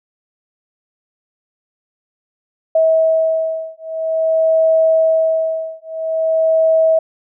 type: beating tone pair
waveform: sine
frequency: 644 / 644.49 Hz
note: E5 / E5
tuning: -41 / -39 cents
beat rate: 0.49 Hz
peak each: -15 dBFS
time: 2.75-6.99 s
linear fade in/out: 5 ms
effects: none